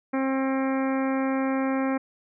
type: harmonic tone with a mistuned harmonic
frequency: 266.8 Hz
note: C4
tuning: 34 cents sharp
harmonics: 1 / 2 / 3 / 4 / 5 / 6 / 7 / 8 / 9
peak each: -24 / -30 / -34 / -36 / -38 / -40 / -41 / -42 / -43 dBFS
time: 0.13-1.98 s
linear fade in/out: 10 ms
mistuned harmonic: 9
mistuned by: -31 cents
effects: none